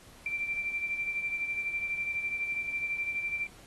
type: beating tone pair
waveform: sine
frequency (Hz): 2350 / 2362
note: D7 / D7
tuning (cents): +1 / +9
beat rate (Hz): 12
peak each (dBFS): -31 / -39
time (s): 0.26-3.47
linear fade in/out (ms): 2
effects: pink hiss -55 dBFS RMS until 3.66 s + AAC 32 kbps